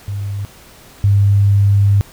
sine tone pair in turn, 100.4 / 100.4 Hz, G2 / G2, +42 / +42 cents, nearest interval unison, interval 0 cents, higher neither, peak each -19 / -8 dBFS, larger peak second, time 0.08-0.45 / 1.04-2.01 s, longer second, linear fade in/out 0 ms, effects pink hiss -42 dBFS RMS until 2.12 s

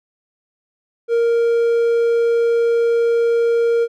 triangle tone, 466.2 Hz, A#4, in tune, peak -11 dBFS, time 1.08-3.88 s, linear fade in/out 50 ms, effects none

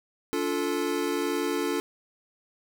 square chord, D minor, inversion none, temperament equal with one note detuned, 287.5 / 349.2 / 440 Hz, D4 / F4 / A4, -37 / 0 / 0 cents, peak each -31 dBFS, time 0.33-1.8 s, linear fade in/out 0 ms, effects none

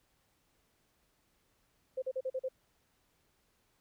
sine tone bursts, 520 Hz, C5, 11 cents flat, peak -32 dBFS, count 6, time 1.97-2.487 s, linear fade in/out 10 ms, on 52 ms, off 41 ms, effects pink hiss -74 dBFS RMS until 3.8 s

